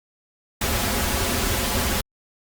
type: noise with comb filter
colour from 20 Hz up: pink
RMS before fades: -23 dBFS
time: 0.61-2.01 s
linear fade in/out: 5 ms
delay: 6.5 ms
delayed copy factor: -0.7
effects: Opus 48 kbps